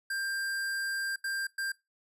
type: tone bursts at uneven times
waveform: square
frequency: 1589 Hz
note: G6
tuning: 23 cents sharp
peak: -32 dBFS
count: 3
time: 0.1-1.16 / 1.24-1.47 / 1.58-1.72 s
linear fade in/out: 5 ms
effects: noise-tail reverb RT60 0.2 s tail -21 dB re dry + resampled to 32000 Hz